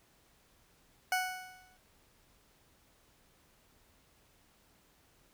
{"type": "tone with exponential decay", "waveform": "20% pulse", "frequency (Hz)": 740, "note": "F#5", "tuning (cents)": 0, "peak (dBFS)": -22, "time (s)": [1.12, 1.77], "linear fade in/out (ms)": 2, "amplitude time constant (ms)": 140, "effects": ["pink hiss -67 dBFS RMS until 5.33 s"]}